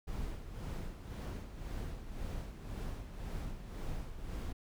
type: noise with tremolo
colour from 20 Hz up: brown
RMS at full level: -39 dBFS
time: 0.07-4.53 s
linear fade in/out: 10 ms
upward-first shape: sine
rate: 1.9 Hz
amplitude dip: 60%
effects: none